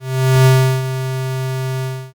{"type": "tone with ADSR envelope", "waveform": "square", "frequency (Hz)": 130.81, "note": "C3", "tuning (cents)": 0, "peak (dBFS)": -7, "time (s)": [0, 2.13], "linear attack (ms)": 460, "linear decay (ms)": 360, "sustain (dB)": -12, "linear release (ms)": 300, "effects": ["Opus 32 kbps"]}